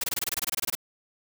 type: noise bursts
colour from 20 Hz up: white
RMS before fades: -28 dBFS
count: 15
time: 0.01-0.752 s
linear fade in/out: 5 ms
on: 28 ms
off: 23 ms
effects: none